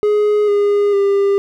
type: tone with pitch steps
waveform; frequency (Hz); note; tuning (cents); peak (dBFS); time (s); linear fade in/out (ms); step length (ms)
triangle; 418.5 / 408.5 / 398.7; G#4 / G#4 / G4; +13 / -29 / +29; -9; 0.03-1.38; 0; 450
effects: none